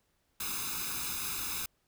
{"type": "noise with comb filter", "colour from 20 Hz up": "white", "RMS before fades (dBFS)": -36, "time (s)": [0.4, 1.66], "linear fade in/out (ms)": 5, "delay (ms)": 0.79, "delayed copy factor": 0.85, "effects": ["pink hiss -75 dBFS RMS until 1.87 s"]}